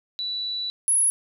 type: tone pair in turn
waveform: sine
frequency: 3951 / 10511 Hz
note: B7 / E9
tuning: 0 / -6 cents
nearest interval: octave + perfect fourth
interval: 1694 cents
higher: second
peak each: -26 / -17 dBFS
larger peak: second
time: 0.19-0.7 / 0.88-1.1 s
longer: first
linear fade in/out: 0 ms
effects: none